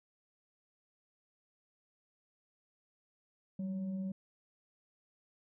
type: tone with frequency modulation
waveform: sine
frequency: 191.9 Hz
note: G3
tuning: 37 cents flat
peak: -35 dBFS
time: 3.59-4.12 s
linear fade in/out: 5 ms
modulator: 367 Hz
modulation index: 0.27
effects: none